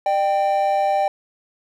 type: tone pair together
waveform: triangle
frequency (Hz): 602 / 783.5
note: D5 / G5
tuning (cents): +43 / -1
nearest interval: perfect fourth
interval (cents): 456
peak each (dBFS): -19 / -16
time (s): 0.06-1.08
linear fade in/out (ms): 2
effects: none